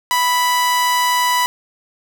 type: tone with amplitude modulation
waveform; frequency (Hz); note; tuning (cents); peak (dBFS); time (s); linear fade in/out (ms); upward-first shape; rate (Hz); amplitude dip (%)
sawtooth; 987.8; B5; 0; -9; 0.11-1.46; 0; sine; 288; 25
effects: none